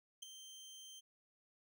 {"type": "tone with ADSR envelope", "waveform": "25% pulse", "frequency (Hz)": 3136, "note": "G7", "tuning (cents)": 0, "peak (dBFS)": -39, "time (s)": [0.22, 1.01], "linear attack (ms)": 10, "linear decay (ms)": 7, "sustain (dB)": -10, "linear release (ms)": 23, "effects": []}